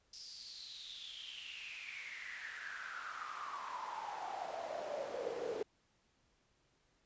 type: noise with high-pass filter sweep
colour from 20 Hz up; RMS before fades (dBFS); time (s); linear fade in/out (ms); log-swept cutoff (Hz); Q
brown; -45; 0.13-5.63; 5; 5200 to 430; 8.5
effects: pink hiss -75 dBFS RMS until 7.05 s + resampled to 16000 Hz